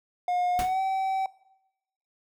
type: tone with pitch glide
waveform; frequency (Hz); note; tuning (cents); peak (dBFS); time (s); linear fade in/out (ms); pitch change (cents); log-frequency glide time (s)
triangle; 716 to 767.4; F5 to G5; +43 to -37; -22; 0.28-1.26; 2; +120; 0.54-0.8
type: noise with exponential decay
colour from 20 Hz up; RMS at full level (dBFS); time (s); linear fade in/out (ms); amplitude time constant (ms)
pink; -30; 0.59-0.77; 1; 39
effects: noise-tail reverb RT60 0.9 s tail -21 dB re dry